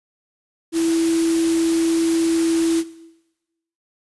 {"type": "tone in noise", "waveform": "sine", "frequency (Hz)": 329.6, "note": "E4", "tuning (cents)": 0, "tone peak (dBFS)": -16, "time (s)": [0.72, 2.84], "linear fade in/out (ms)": 50, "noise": "white", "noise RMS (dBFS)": -29, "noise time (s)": [0.72, 2.84], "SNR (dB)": 10, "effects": ["noise-tail reverb RT60 1.0 s tail -17 dB re dry", "resampled to 24000 Hz"]}